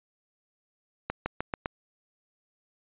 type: accelerating click train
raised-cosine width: 0.5 ms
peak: -14 dBFS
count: 5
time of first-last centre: 1.1-1.659 s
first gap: 160 ms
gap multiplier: 0.91
effects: resampled to 8000 Hz